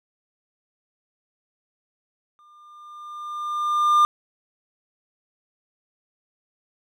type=tone with exponential growth; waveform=triangle; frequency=1200 Hz; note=D6; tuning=37 cents sharp; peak=-10 dBFS; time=2.39-4.05 s; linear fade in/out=0 ms; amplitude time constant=360 ms; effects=none